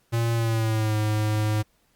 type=tone with pitch glide; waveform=square; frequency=116 to 106.99 Hz; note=A#2 to A2; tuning=-8 to -48 cents; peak=-22 dBFS; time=0.12-1.63 s; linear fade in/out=20 ms; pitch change=-140 cents; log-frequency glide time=0.34-0.96 s; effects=pink hiss -66 dBFS RMS until 1.95 s + Opus 48 kbps